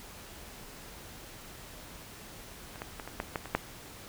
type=clicks; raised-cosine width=0.5 ms; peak=-30 / -21 / -23 / -25 / -17 / -16 / -26 / -10 dBFS; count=8; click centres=2.758 / 2.819 / 2.998 / 3.076 / 3.201 / 3.358 / 3.457 / 3.55 s; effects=pink hiss -48 dBFS RMS until 4.08 s